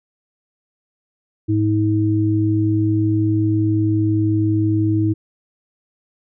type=tone pair together; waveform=sine; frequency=106.5 / 319.1 Hz; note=G#2 / D#4; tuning=+44 / +44 cents; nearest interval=octave + perfect fifth; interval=1900 cents; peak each=-17 dBFS; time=1.48-5.14 s; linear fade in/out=20 ms; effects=none